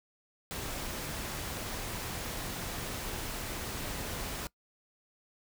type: noise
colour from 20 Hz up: pink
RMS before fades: -38 dBFS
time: 0.51-4.47 s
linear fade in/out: 0 ms
effects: noise-tail reverb RT60 0.1 s tail -22 dB re dry